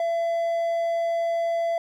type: tone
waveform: triangle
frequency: 673 Hz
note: E5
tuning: 36 cents sharp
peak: -20 dBFS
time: 0-1.78 s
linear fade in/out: 2 ms
effects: none